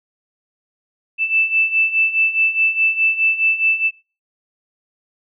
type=beating tone pair; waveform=sine; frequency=2641 / 2645.8 Hz; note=E7 / E7; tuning=+3 / +6 cents; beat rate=4.8 Hz; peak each=-20 / -16 dBFS; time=1.18-3.91 s; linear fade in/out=50 ms; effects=noise-tail reverb RT60 0.3 s tail -17 dB re dry